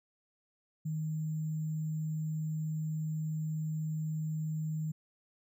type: tone with sample-and-hold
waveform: sine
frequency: 156.1 Hz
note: D#3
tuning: 6 cents sharp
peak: -32 dBFS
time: 0.85-4.92 s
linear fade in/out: 10 ms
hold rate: 7350 Hz
effects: none